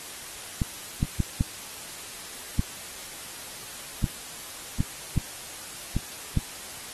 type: clicks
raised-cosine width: 5 ms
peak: -11 dBFS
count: 10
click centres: 0.618 / 1.029 / 1.203 / 1.409 / 2.594 / 4.042 / 4.805 / 5.177 / 5.966 / 6.373 s
effects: white hiss -40 dBFS RMS until 6.93 s + AAC 32 kbps